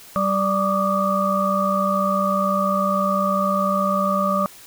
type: tone cluster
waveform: sine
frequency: 194.7 / 587 / 1159 / 1219 Hz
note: G3 / D5 / D6 / D#6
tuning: -12 / -1 / -23 / -36 cents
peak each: -23 dBFS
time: 0.16-4.46 s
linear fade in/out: 0 ms
effects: white hiss -44 dBFS RMS until 4.66 s